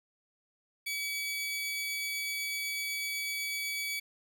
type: tone pair together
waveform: sawtooth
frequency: 2280 / 3416 Hz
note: C#7 / G#7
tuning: +48 / +48 cents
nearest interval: perfect fifth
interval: 700 cents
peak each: -30 / -40 dBFS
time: 0.86-4 s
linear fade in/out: 10 ms
effects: none